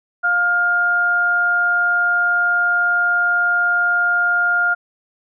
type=tone pair together; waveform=sine; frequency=705.5 / 1411 Hz; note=F5 / F6; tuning=+17 / +17 cents; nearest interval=octave; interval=1200 cents; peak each=-24 / -14 dBFS; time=0.23-4.75 s; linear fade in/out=20 ms; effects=none